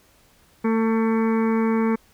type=harmonic tone with a mistuned harmonic; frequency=224.2 Hz; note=A3; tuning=33 cents sharp; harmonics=1 / 2 / 4 / 5 / 6 / 7 / 8 / 9 / 10; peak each=-19 / -24 / -31 / -33 / -38 / -41 / -41 / -42 / -38 dBFS; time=0.64-1.96 s; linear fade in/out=10 ms; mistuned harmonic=8; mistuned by=-24 cents; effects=pink hiss -57 dBFS RMS until 2.13 s